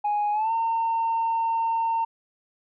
sine tone with pitch glide, 830.6 to 911 Hz, G#5 to A#5, 0 to -40 cents, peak -20 dBFS, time 0.04-2.05 s, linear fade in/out 10 ms, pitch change +160 cents, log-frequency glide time 0.32-0.52 s, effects tanh soft clip ceiling -19 dBFS

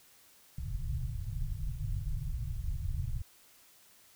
pink low-pass noise, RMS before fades -35 dBFS, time 0.58-3.22 s, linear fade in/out 5 ms, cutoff 150 Hz, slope 96 dB/octave, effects white hiss -61 dBFS RMS until 4.15 s

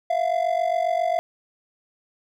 triangle ring-modulated tone, 685 Hz, F5, 34 cents flat, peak -15 dBFS, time 0.1-1.19 s, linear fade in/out 0 ms, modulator 23.7 Hz, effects none

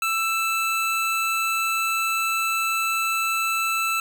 square tone pair together, 1331.5 / 2637 Hz, E6 / E7, +17 / 0 cents, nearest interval octave, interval 1183 cents, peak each -25 dBFS, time 0.02-4 s, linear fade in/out 2 ms, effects none

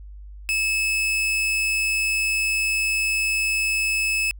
40% pulse tone, 2600 Hz, E7, 24 cents flat, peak -19 dBFS, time 0.49-4.31 s, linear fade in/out 0 ms, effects added 50 Hz sine -37 dBFS peak until 4.39 s

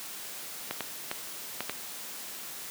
clicks, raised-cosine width 0.3 ms, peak -15 dBFS, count 5, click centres 0.71 / 0.807 / 1.114 / 1.606 / 1.696 s, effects white hiss -41 dBFS RMS until 2.7 s + high-pass 150 Hz 12 dB/octave

